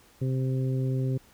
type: harmonic tone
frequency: 130.81 Hz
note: C3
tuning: in tune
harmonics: 1 / 2 / 3 / 4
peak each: -25 / -34 / -36 / -42 dBFS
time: 0.21-1.18 s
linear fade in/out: 10 ms
effects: pink hiss -58 dBFS RMS until 1.33 s